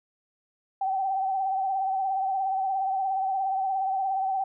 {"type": "tone with vibrato", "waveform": "sine", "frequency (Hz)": 770, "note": "G5", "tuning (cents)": -31, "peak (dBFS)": -24, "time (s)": [0.81, 4.44], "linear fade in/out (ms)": 5, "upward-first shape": "sine", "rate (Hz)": 17, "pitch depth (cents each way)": 43, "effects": []}